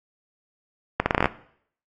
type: accelerating click train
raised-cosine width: 0.5 ms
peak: -3 dBFS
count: 9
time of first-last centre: 1-1.257 s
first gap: 60 ms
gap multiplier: 0.81
effects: noise-tail reverb RT60 0.6 s tail -17 dB re dry + AAC 48 kbps